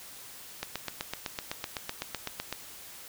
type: click train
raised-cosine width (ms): 0.2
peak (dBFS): -15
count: 16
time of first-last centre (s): 0.63-2.526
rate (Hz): 7.91
effects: white hiss -47 dBFS RMS until 3.08 s